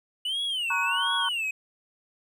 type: tone with vibrato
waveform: triangle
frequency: 2908 Hz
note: F#7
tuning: 31 cents flat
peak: -25 dBFS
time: 0.25-1.51 s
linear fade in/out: 5 ms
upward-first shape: sine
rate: 1.4 Hz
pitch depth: 240 cents each way
type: chord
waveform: sine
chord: F# major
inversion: first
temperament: equal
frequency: 932.3 / 1108.7 / 1480 Hz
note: A#5 / C#6 / F#6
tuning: 0 / 0 / 0 cents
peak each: -31 / -30 / -29 dBFS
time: 0.7-1.29 s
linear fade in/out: 5 ms
effects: none